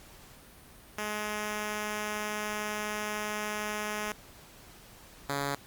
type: tone pair in turn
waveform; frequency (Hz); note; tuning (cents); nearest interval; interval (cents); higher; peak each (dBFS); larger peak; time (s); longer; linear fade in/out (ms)
5% pulse; 211 / 140.83; G#3 / C#3; +28 / +28; perfect fifth; 700; first; -21 / -19; second; 0.98-4.12 / 5.29-5.55; first; 2
effects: pink hiss -53 dBFS RMS until 5.66 s + Opus 48 kbps